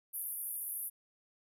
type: band-pass noise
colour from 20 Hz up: white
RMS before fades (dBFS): -40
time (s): 0.13-0.9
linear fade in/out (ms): 20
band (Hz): 9900 to 14000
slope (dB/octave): 96
effects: none